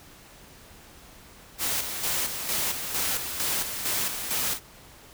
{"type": "noise with tremolo", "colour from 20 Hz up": "white", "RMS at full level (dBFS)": -27, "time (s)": [1.58, 4.6], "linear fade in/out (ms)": 50, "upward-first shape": "square", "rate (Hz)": 2.2, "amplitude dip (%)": 50, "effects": ["pink hiss -50 dBFS RMS until 5.13 s"]}